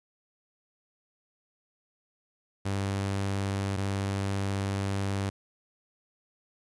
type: tone pair in turn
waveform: sawtooth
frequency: 98.4 / 98.4 Hz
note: G2 / G2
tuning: +7 / +7 cents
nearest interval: unison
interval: 0 cents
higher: neither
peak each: -24 dBFS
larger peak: neither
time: 2.65-3.77 / 3.77-5.3 s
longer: second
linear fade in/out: 10 ms
effects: resampled to 24000 Hz + 11-bit